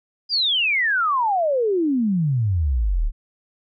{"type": "exponential sweep", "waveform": "sine", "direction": "down", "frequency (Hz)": [4978, 32.97], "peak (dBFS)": -17, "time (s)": [0.29, 3.12], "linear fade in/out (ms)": 50, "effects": []}